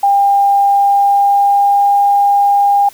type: tone with pitch glide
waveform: sine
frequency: 800 to 806.5 Hz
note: G5 to G5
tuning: +35 to +49 cents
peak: -7 dBFS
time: 0.03-2.89 s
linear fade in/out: 5 ms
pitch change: +14 cents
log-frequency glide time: 0.63-1.97 s
effects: white hiss -40 dBFS RMS until 2.93 s